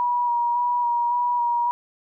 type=tone with vibrato; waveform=sine; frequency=961 Hz; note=B5; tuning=48 cents flat; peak=-19 dBFS; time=0-1.71 s; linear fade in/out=0 ms; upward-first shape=square; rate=1.8 Hz; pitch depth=15 cents each way; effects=none